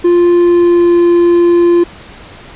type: tone with pitch glide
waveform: triangle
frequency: 349.2 to 346.2 Hz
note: F4 to F4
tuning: 0 to -15 cents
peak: -3 dBFS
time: 0.04-1.84 s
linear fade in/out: 10 ms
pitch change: -15 cents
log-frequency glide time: 0.3-0.99 s
effects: pink hiss -34 dBFS RMS until 2.55 s + resampled to 8000 Hz